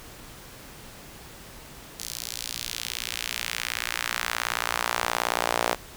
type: tone with high-pass filter sweep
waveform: sawtooth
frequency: 58.7 Hz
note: A#1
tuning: 13 cents sharp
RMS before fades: -30 dBFS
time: 1.99-5.75 s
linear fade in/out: 10 ms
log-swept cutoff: 5400 to 620 Hz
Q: 1.2
effects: pink hiss -45 dBFS RMS until 5.96 s